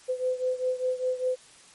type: beating tone pair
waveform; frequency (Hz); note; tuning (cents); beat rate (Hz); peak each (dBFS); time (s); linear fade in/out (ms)
sine; 507 / 512; B4 / C5; +45 / -38; 5; -27 / -30; 0.08-1.36; 20
effects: white hiss -53 dBFS RMS until 1.74 s + MP3 48 kbps